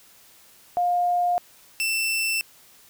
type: tone pair in turn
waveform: sine / sawtooth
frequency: 708 / 2673 Hz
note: F5 / E7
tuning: +23 / +23 cents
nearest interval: octave + major seventh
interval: 2300 cents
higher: second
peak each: -19 dBFS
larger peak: neither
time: 0.77-1.38 / 1.8-2.41 s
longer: neither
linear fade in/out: 0 ms
effects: white hiss -53 dBFS RMS until 2.89 s